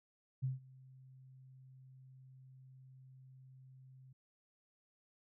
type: tone with ADSR envelope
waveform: sine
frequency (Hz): 130.81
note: C3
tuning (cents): 0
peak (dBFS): -32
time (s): 0.42-4.13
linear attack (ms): 22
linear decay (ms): 150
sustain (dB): -24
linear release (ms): 7
effects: none